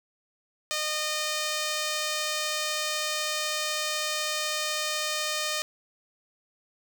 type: tone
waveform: 5% pulse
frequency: 612 Hz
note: D#5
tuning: 29 cents flat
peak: -16 dBFS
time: 0.71-5.62 s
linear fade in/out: 0 ms
effects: none